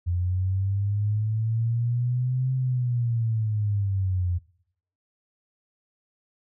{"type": "linear two-way sweep", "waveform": "sine", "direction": "up then down", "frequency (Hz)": [86.7, 130.81, 86.7], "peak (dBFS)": -22, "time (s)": [0.06, 4.39], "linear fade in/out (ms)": 20, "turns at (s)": 2.53, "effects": ["noise-tail reverb RT60 0.7 s tail -21 dB re dry"]}